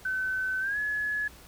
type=tone with pitch glide; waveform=sine; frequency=1522 to 1698.5 Hz; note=F#6 to G#6; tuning=+48 to +38 cents; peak=-27 dBFS; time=0.05-1.28 s; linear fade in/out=5 ms; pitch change=+190 cents; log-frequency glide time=0.6-0.78 s; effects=added 60 Hz sine -56 dBFS peak until 1.47 s + pink hiss -52 dBFS RMS until 1.47 s